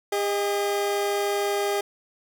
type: tone pair together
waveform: 30% pulse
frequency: 403.9 / 622.3 Hz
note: G#4 / D#5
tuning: -48 / 0 cents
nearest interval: perfect fifth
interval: 748 cents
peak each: -21 / -28 dBFS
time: 0.12-1.81 s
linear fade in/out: 5 ms
effects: none